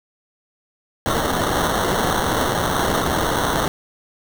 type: noise with sample-and-hold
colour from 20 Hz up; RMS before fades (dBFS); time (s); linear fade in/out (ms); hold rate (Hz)
blue; -20; 1.06-3.68; 0; 2450
effects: none